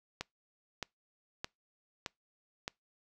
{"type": "click train", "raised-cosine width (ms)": 0.2, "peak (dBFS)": -19, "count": 5, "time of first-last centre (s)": [0.21, 2.679], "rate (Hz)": 1.62, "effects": ["noise-tail reverb RT60 0.2 s tail -26 dB re dry"]}